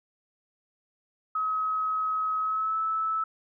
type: tone with pitch glide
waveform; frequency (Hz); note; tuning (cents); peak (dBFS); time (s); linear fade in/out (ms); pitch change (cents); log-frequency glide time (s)
sine; 1276 to 1307.3; D#6 to E6; +43 to -15; -25; 1.35-3.24; 5; +42; 2.41-2.77
effects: none